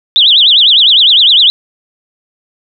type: tone with vibrato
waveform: sine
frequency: 3409 Hz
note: G#7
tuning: 45 cents sharp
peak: -3 dBFS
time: 0.16-1.5 s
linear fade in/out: 0 ms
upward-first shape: triangle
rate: 9.9 Hz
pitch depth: 300 cents each way
effects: none